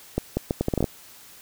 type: accelerating click train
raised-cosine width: 2 ms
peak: -9 dBFS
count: 10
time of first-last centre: 0.18-0.842 s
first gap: 190 ms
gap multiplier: 0.73
effects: white hiss -48 dBFS RMS until 1.41 s

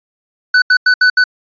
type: tone bursts at uneven times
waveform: square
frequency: 1496 Hz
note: F#6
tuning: 19 cents sharp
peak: -7 dBFS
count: 5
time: 0.54-0.62 / 0.7-0.77 / 0.86-0.94 / 1.01-1.1 / 1.17-1.24 s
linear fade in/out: 5 ms
effects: resampled to 11025 Hz

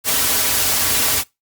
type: noise with comb filter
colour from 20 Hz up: white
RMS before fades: -17 dBFS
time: 0.04-1.24 s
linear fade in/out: 50 ms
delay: 5.6 ms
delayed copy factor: -0.8
effects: noise-tail reverb RT60 0.2 s tail -22 dB re dry + Opus 48 kbps

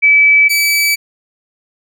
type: tone pair in turn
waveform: sine / sawtooth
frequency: 2300 / 2300 Hz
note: D7 / D7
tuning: -37 / -37 cents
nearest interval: unison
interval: 0 cents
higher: neither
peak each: -5 / -7 dBFS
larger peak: first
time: 0.02-0.49 / 0.49-0.96 s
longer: neither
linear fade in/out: 20 ms
effects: none

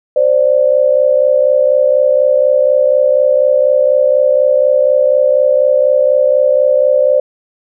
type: tone pair together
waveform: sine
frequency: 523.2 / 587.3 Hz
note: C5 / D5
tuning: 0 / 0 cents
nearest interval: major second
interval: 200 cents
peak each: -10 dBFS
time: 0.16-7.2 s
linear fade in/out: 5 ms
effects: none

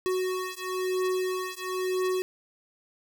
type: beating tone pair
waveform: square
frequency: 370 / 371 Hz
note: F#4 / F#4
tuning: 0 / +5 cents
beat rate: 1 Hz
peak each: -31 dBFS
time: 0.06-2.22 s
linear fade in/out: 0 ms
effects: none

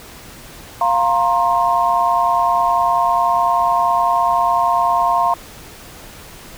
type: chord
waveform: sine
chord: F suspended fourth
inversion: none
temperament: equal with one note detuned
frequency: 698.5 / 932.3 / 1062.3 Hz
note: F5 / Bb5 / C6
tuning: 0 / 0 / +26 cents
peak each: -17 dBFS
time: 0.81-5.34 s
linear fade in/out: 2 ms
effects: pink hiss -38 dBFS RMS until 6.57 s

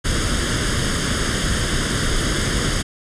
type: noise with comb filter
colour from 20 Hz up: pink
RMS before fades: -20 dBFS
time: 0.04-2.83 s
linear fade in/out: 20 ms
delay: 0.6 ms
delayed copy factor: +0.7
effects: resampled to 22050 Hz

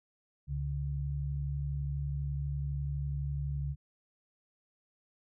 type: tone pair together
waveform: sine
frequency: 69.76 / 141.8 Hz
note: C#2 / C#3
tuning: +12 / +40 cents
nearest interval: octave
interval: 1228 cents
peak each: -35 / -34 dBFS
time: 0.47-3.76 s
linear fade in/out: 50 ms
effects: none

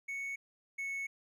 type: tone pair in turn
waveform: triangle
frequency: 2217 / 2206 Hz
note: C#7 / C#7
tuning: 0 / -9 cents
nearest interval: unison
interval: 9 cents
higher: first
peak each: -35 / -34 dBFS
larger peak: second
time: 0.08-0.36 / 0.78-1.07 s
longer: second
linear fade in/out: 10 ms
effects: none

